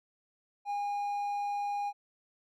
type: tone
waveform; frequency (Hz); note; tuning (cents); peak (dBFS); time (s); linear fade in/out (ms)
triangle; 815; G#5; -33; -29; 0.65-1.93; 50
effects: none